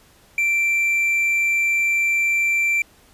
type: tone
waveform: triangle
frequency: 2349 Hz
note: D7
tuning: in tune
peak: -15 dBFS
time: 0.38-2.82 s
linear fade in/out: 2 ms
effects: pink hiss -53 dBFS RMS until 3.13 s + resampled to 32000 Hz